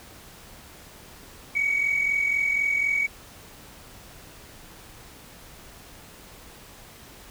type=tone pair together; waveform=sine; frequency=2217 / 2261 Hz; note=C#7 / C#7; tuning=0 / +34 cents; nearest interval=unison; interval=34 cents; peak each=-27 / -21 dBFS; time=1.55-3.07 s; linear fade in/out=10 ms; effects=tanh soft clip ceiling -16 dBFS + pink hiss -47 dBFS RMS until 7.3 s